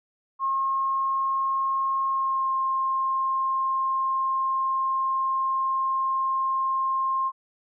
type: tone with pitch glide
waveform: sine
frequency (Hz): 1075 to 1062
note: C6 to C6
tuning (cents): +47 to +25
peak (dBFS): -22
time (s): 0.39-7.32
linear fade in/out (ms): 50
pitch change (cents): -22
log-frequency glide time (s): 2.09-2.52
effects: none